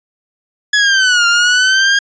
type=linear two-way sweep; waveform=sawtooth; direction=down then up; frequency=1700 to 1389 to 1627 Hz; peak=-5 dBFS; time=0.73-1.99 s; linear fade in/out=5 ms; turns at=1.27 s; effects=resampled to 16000 Hz